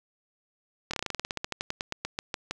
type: slowing click train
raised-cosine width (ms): 0.2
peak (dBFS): -13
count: 22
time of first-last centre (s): 0.91-2.51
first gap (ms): 25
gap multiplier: 1.1
effects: none

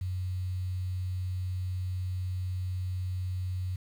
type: tone with quantisation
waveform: sine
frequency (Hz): 92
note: F#2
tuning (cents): -9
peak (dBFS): -30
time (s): 0.01-3.76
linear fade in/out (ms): 5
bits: 9
effects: none

